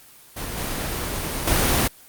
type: noise with level steps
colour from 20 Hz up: pink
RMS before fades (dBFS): -30 / -27 / -19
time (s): 0.36-1.88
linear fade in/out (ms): 10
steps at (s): 0.57 / 1.47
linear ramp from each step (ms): 5
effects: white hiss -48 dBFS RMS until 2.08 s + Opus 24 kbps